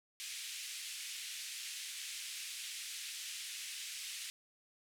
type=band-pass noise; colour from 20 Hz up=pink; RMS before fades=-45 dBFS; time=0.2-4.3 s; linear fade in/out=0 ms; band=2300 to 11000 Hz; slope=24 dB/octave; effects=none